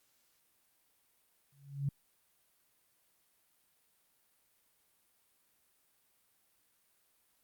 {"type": "tone with exponential growth", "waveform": "sine", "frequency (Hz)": 140, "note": "C#3", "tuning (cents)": 18, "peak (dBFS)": -28, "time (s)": [1.52, 1.89], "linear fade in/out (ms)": 5, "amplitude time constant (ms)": 79, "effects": ["white hiss -73 dBFS RMS until 7.43 s", "Opus 48 kbps"]}